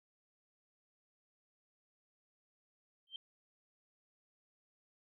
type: tone with exponential growth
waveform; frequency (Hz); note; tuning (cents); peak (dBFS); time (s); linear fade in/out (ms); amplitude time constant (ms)
sine; 3141; G7; +3; -38; 3.07-3.16; 2; 18
effects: none